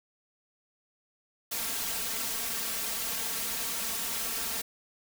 white noise with comb filter, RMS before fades -33 dBFS, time 1.51-4.62 s, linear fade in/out 10 ms, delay 4.4 ms, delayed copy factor +0.85, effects none

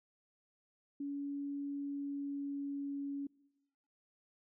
sine tone with pitch glide, 282.9 to 280.8 Hz, C#4 to C#4, +35 to +22 cents, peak -37 dBFS, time 1-3.27 s, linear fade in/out 5 ms, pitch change -13 cents, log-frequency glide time 1.67-3.06 s, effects noise-tail reverb RT60 1.0 s tail -24 dB re dry

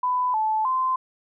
sine tone with pitch steps, 999 / 870 / 1035 Hz, B5 / A5 / C6, +20 / -20 / -19 cents, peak -20 dBFS, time 0.03-0.96 s, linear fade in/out 5 ms, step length 310 ms, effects none

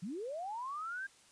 sine linear sweep, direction up, 155.56 to 1620 Hz, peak -38 dBFS, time 0.02-1.07 s, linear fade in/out 10 ms, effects white hiss -63 dBFS RMS until 1.31 s + resampled to 22050 Hz

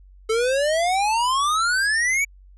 square exponential sweep, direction up, 433.8 to 2300 Hz, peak -19 dBFS, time 0.29-2.25 s, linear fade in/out 10 ms, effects added 47 Hz sine -45 dBFS peak until 2.57 s + resampled to 24000 Hz

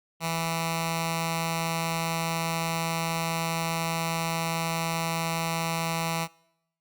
10% pulse tone with notch filter, 164.81 Hz, E3, in tune, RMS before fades -29 dBFS, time 0.2-6.28 s, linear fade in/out 50 ms, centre 380 Hz, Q 0.58, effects noise-tail reverb RT60 0.8 s tail -24 dB re dry + Opus 48 kbps

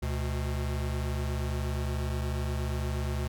square tone pair together, 72 / 122.81 Hz, D2 / B2, -34 / -9 cents, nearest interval major sixth, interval 925 cents, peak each -31 / -35 dBFS, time 0.02-3.28 s, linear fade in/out 10 ms, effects none

